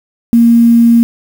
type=tone with quantisation; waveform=sine; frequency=233.3 Hz; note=A#3; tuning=2 cents sharp; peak=-3 dBFS; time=0.33-1.03 s; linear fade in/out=0 ms; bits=5; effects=none